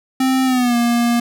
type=tone with pitch glide; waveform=square; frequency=261.6 to 237.1 Hz; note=C4 to A#3; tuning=0 to +30 cents; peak=-14 dBFS; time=0.2-1.2 s; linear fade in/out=5 ms; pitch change=-170 cents; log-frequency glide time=0.45-0.76 s; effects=none